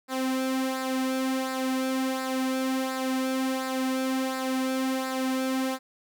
sawtooth tone with flanger, 261.6 Hz, C4, in tune, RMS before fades -28 dBFS, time 0.08-5.79 s, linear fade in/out 50 ms, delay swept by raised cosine 0.32 to 2.82 ms, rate 1.4 Hz, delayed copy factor -0.6, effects none

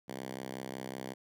5% pulse tone with high-pass filter, 65.41 Hz, C2, in tune, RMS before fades -42 dBFS, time 0.08-1.14 s, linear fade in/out 10 ms, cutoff 170 Hz, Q 1.2, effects none

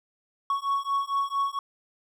triangle beating tone pair, 1108.7 / 1113.1 Hz, C#6 / C#6, 0 / +7 cents, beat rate 4.4 Hz, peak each -26 dBFS, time 0.5-1.59 s, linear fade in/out 2 ms, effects none

